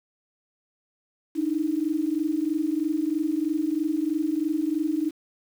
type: tone pair together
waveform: sine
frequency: 296.4 / 319.5 Hz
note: D4 / D#4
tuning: +16 / +46 cents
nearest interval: minor second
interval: 130 cents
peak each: -26 / -25 dBFS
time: 1.35-5.11 s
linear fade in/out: 20 ms
effects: 8-bit